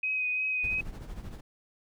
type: tone with vibrato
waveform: sine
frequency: 2515 Hz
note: D#7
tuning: 18 cents sharp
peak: -27 dBFS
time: 0.03-0.81 s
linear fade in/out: 5 ms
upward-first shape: triangle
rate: 2.9 Hz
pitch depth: 21 cents each way
type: noise with tremolo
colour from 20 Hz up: brown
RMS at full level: -37 dBFS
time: 0.63-1.41 s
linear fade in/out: 10 ms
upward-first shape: triangle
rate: 13 Hz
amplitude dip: 70%
effects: none